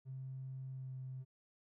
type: tone with pitch glide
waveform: triangle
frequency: 131.9 to 130.23 Hz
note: C3 to C3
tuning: +14 to -8 cents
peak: -39 dBFS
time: 0.05-1.25 s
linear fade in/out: 50 ms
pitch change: -22 cents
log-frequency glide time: 0.71-0.94 s
effects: tanh soft clip ceiling -41 dBFS